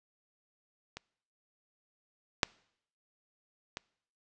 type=clicks; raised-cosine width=0.2 ms; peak=-24 / -6 / -20 dBFS; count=3; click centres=0.97 / 2.432 / 3.771 s; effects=noise-tail reverb RT60 0.7 s tail -25 dB re dry + resampled to 22050 Hz